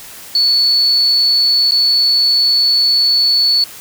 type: tone with dropouts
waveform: sine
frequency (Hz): 4435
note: C#8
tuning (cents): 0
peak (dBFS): -9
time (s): 0.35-3.64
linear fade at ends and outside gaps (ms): 2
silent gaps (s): 1.71-1.719
effects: white hiss -34 dBFS RMS until 3.8 s